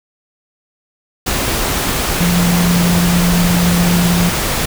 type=tone in noise; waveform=sine; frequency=174.61 Hz; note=F3; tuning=in tune; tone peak=-11 dBFS; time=2.2-4.3 s; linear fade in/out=10 ms; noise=pink; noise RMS=-17 dBFS; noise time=1.26-4.66 s; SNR=+3 dB; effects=none